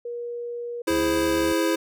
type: tone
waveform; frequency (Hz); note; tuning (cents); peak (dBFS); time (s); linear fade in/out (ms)
sine; 477; A#4; +40; -29; 0.05-0.82; 5
type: chord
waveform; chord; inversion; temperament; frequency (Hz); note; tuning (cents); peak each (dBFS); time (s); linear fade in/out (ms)
square; E augmented; none; equal; 329.6 / 415.3 / 523.3; E4 / G#4 / B#4; 0 / 0 / 0; -23 / -29 / -27; 0.87-1.76; 10
type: tone with vibrato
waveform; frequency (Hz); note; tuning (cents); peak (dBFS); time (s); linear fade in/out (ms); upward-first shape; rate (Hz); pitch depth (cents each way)
sawtooth; 73.42; D2; 0; -31; 0.9-1.53; 5; sine; 9.1; 180
effects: none